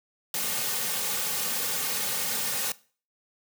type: noise with comb filter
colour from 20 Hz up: white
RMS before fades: -29 dBFS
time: 0.34-2.72 s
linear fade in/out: 2 ms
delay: 3 ms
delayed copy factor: -0.85
effects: noise-tail reverb RT60 0.4 s tail -20 dB re dry + high-pass 150 Hz 12 dB/octave